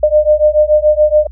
sine beating tone pair, 602 / 609 Hz, D5 / D#5, +43 / -37 cents, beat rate 7 Hz, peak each -10 dBFS, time 0.03-1.27 s, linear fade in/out 5 ms, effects added 60 Hz sine -28 dBFS peak until 1.31 s

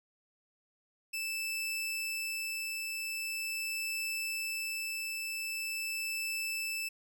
sawtooth tone with tremolo, 2637 Hz, E7, in tune, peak -30 dBFS, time 1.13-6.89 s, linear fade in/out 10 ms, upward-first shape triangle, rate 0.43 Hz, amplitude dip 25%, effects none

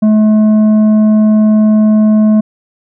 sine tone with tanh clipping, 214.8 Hz, A3, 41 cents flat, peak -6 dBFS, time 0.02-2.41 s, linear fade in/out 10 ms, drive 7 dB, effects none

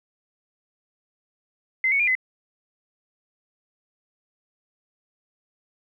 sine tone with pitch steps, 2064 / 2219 / 2401 / 2031 Hz, C7 / C#7 / D7 / B6, -24 / +1 / +38 / +48 cents, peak -18 dBFS, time 1.84-2.152 s, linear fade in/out 2 ms, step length 78 ms, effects 10-bit

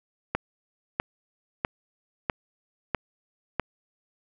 click train, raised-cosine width 0.5 ms, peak -9 dBFS, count 6, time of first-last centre 0.35-3.597 s, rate 1.54 Hz, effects none

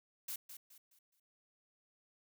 blue noise with echo, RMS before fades -42 dBFS, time 0.28-0.36 s, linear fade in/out 5 ms, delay 210 ms, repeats 4, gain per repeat -9 dB, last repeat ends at 1.2 s, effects none

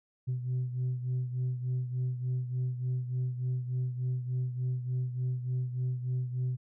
sine beating tone pair, 125.8 / 129.2 Hz, B2 / C3, +32 / -21 cents, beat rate 3.4 Hz, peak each -29 / -35 dBFS, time 0.27-6.57 s, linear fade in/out 20 ms, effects tanh soft clip ceiling -26 dBFS

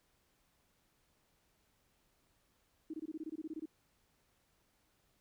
sine tone bursts, 314.5 Hz, D#4, 19 cents sharp, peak -39 dBFS, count 13, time 2.9-3.657 s, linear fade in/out 5 ms, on 37 ms, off 23 ms, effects pink hiss -75 dBFS RMS until 5.2 s

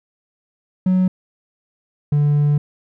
triangle tone pair in turn, 185 / 146.44 Hz, F#3 / D3, 0 / -5 cents, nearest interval major third, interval 405 cents, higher first, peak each -10 dBFS, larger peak neither, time 0.86-1.08 / 2.12-2.58 s, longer second, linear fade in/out 5 ms, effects tanh soft clip ceiling -6 dBFS

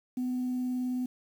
sine tone with vibrato, 251.2 Hz, B3, 30 cents sharp, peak -27 dBFS, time 0.17-1.06 s, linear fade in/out 5 ms, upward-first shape triangle, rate 19 Hz, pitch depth 10 cents each way, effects tanh soft clip ceiling -26 dBFS + 9-bit

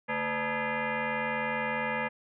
sine tone with frequency modulation, 589 Hz, D5, 5 cents sharp, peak -28 dBFS, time 0.08-2.09 s, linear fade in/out 20 ms, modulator 365 Hz, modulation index 4.8, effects none

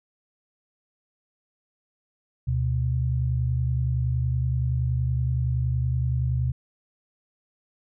sine tone pair together, 74.3 / 124.96 Hz, D2 / B2, +21 / +21 cents, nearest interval major sixth, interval 900 cents, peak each -26 / -23 dBFS, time 2.47-6.52 s, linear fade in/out 10 ms, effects none

